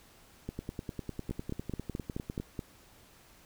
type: two click trains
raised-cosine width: 3 ms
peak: -23 / -22 dBFS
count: 20 / 7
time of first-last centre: 0.49-2.4 / 1.31-2.592 s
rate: 9.95 / 4.68 Hz
effects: pink hiss -59 dBFS RMS until 3.45 s